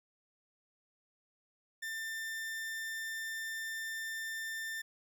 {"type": "tone", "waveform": "40% pulse", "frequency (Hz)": 1790, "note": "A6", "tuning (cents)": 29, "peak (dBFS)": -37, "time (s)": [1.82, 4.82], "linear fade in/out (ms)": 10, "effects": []}